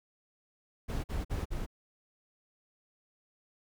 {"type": "noise bursts", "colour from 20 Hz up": "brown", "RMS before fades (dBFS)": -34, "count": 4, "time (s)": [0.88, 1.664], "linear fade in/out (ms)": 20, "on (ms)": 160, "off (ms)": 48, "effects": []}